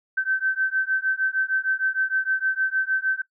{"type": "beating tone pair", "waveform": "sine", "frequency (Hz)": [1540, 1546.5], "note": ["G6", "G6"], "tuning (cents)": [-31, -24], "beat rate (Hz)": 6.5, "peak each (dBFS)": [-24, -24], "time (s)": [0.17, 3.22], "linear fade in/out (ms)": 10, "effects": ["noise-tail reverb RT60 0.1 s tail -18 dB re dry"]}